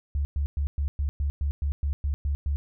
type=tone bursts; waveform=sine; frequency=71.3 Hz; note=C#2; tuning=49 cents sharp; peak=-23 dBFS; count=12; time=0.15-2.56 s; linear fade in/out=0 ms; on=100 ms; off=110 ms; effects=none